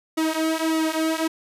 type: tone with flanger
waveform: sawtooth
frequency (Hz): 319.6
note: D#4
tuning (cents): +47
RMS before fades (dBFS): -23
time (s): 0.17-1.28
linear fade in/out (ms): 10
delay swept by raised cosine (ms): 1.2 to 4.3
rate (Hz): 1.7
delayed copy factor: -0.85
effects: resampled to 32000 Hz